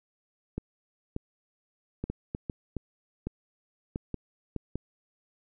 clicks, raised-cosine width 3 ms, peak -19 dBFS, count 12, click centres 0.58 / 1.164 / 2.04 / 2.1 / 2.349 / 2.498 / 2.767 / 3.27 / 3.959 / 4.143 / 4.563 / 4.756 s, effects none

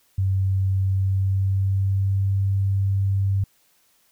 sine tone with pitch glide, 95.9 to 97.86 Hz, G2 to G2, -37 to -2 cents, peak -18 dBFS, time 0.18-3.44 s, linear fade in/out 5 ms, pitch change +35 cents, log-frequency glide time 0.86-2.35 s, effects white hiss -62 dBFS RMS until 4.11 s

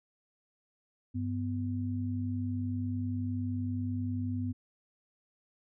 sine tone pair together, 99 / 249.5 Hz, G2 / B3, +18 / +18 cents, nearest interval octave + major third, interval 1600 cents, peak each -33 / -34 dBFS, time 1.14-4.53 s, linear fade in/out 20 ms, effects none

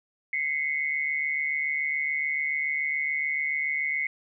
sine tone pair together, 2045 / 2192 Hz, C7 / C#7, -40 / -20 cents, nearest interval minor second, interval 120 cents, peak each -28 dBFS, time 0.33-4.07 s, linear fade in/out 2 ms, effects none

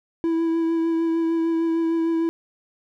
triangle tone with vibrato, 329.6 Hz, E4, in tune, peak -17 dBFS, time 0.24-2.29 s, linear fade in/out 0 ms, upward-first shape triangle, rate 6.6 Hz, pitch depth 20 cents each way, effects none

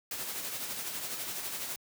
white noise with tremolo, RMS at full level -36 dBFS, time 0.11-1.76 s, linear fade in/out 2 ms, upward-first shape sine, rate 12 Hz, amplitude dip 40%, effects high-pass 100 Hz 12 dB/octave

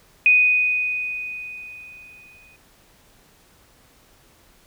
sine tone with exponential decay, 2489 Hz, D#7, in tune, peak -10 dBFS, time 0.26-2.56 s, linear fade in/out 1 ms, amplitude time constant 500 ms, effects pink hiss -55 dBFS RMS until 4.66 s

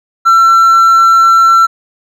triangle tone with hard clipping, 1348 Hz, E6, 38 cents sharp, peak -4 dBFS, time 0.25-1.67 s, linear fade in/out 20 ms, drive 5 dB, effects none

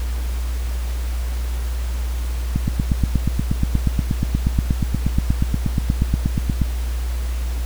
click train, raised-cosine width 5 ms, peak -5 dBFS, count 35, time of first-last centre 2.56-6.617 s, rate 8.38 Hz, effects added 60 Hz sine -20 dBFS peak until 7.65 s + pink hiss -37 dBFS RMS until 7.65 s

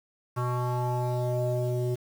square tone with low-pass filter sweep, 123.47 Hz, B2, in tune, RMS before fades -28 dBFS, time 0.36-1.96 s, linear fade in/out 20 ms, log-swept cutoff 1200 to 460 Hz, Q 4.4, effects 8-bit

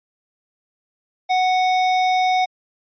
square tone, 740 Hz, F#5, in tune, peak -16 dBFS, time 1.29-2.46 s, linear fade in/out 20 ms, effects resampled to 11025 Hz

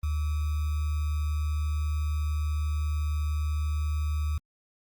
sine tone with sample-and-hold, 75.5 Hz, D2, 48 cents sharp, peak -25 dBFS, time 0.03-4.38 s, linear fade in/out 5 ms, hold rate 1225 Hz, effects Opus 32 kbps

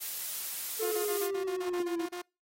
blue noise, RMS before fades -36 dBFS, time 0-1.28 s, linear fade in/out 20 ms
triangle exponential sweep, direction down, 444.6 to 329.6 Hz, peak -29 dBFS, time 0.79-2.07 s, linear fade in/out 20 ms
sawtooth tone bursts, 354.9 Hz, F4, 28 cents sharp, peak -33 dBFS, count 11, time 0.82-2.22 s, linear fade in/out 10 ms, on 100 ms, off 30 ms
effects noise-tail reverb RT60 0.3 s tail -26 dB re dry + AAC 48 kbps

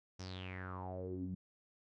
sawtooth tone with low-pass filter sweep, 92.7 Hz, F#2, 4 cents sharp, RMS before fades -44 dBFS, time 0.19-1.35 s, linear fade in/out 10 ms, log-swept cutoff 5900 to 190 Hz, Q 7.4, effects none

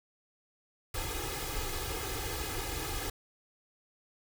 pink noise with comb filter, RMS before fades -36 dBFS, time 0.94-3.1 s, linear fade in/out 5 ms, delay 2.4 ms, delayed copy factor +1, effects none

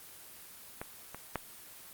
clicks, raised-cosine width 0.5 ms, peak -22 / -26 / -15 dBFS, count 3, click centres 0.815 / 1.146 / 1.357 s, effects white hiss -51 dBFS RMS until 1.93 s + Opus 24 kbps

